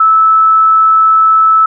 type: tone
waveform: sine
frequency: 1308 Hz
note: E6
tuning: 14 cents flat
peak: -4 dBFS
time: 0-1.66 s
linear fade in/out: 5 ms
effects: none